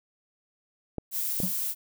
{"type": "clicks", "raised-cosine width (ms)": 2, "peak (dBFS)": -18, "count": 2, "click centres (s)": [0.983, 1.402]}
{"type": "noise", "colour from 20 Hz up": "violet", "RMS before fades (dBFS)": -30, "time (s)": [1.11, 1.75], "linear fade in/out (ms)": 50}
{"type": "tone with exponential decay", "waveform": "triangle", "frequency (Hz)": 185, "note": "F#3", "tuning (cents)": 0, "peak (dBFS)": -21, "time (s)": [1.43, 1.54], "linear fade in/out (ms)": 5, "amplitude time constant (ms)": 23}
{"effects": []}